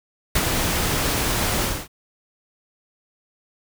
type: noise with ADSR envelope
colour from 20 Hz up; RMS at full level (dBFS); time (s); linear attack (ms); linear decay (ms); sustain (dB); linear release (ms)
pink; -18; 0.35-1.88; 5; 42; -4; 250
effects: none